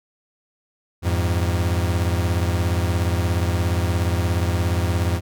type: beating tone pair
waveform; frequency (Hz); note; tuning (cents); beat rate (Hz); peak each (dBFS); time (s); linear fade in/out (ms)
40% pulse; 86 / 103; F2 / G#2; -26 / -14; 17; -19 / -23; 1.02-5.21; 50
effects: none